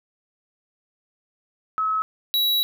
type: tone pair in turn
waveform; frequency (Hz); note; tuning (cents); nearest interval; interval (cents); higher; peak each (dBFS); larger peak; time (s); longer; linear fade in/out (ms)
sine / square; 1288 / 3900; E6 / B7; -41 / -23; octave + perfect fifth; 1918; second; -20 / -19; second; 1.78-2.02 / 2.34-2.63; second; 0
effects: none

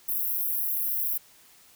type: high-pass noise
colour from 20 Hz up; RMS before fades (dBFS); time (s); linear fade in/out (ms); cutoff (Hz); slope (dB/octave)
white; -28; 0.08-1.18; 10; 11000; 96
effects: white hiss -56 dBFS RMS until 1.75 s

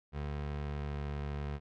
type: tone with pitch glide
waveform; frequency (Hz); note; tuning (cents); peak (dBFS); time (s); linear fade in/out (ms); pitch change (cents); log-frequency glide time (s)
25% pulse; 73.1 to 72.26; D2 to D2; -7 to -27; -32; 0.12-1.6; 50; -20; 0.51-1.02
effects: low-pass 3000 Hz 12 dB/octave

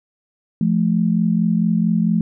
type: tone pair together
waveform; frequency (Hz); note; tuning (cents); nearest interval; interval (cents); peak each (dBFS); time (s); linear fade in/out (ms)
sine; 172.94 / 217.4; F3 / A3; -17 / -21; major third; 396; -17; 0.61-2.21; 2
effects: none

